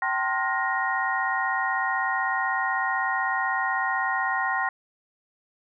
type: tone cluster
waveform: sine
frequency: 773 / 889 / 1055 / 1424 / 1871 Hz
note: G5 / A5 / C6 / F6 / A#6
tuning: -24 / +18 / +14 / +33 / +6 cents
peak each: -29 / -34 / -29 / -31 / -27 dBFS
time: 0.02-4.69 s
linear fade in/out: 2 ms
effects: none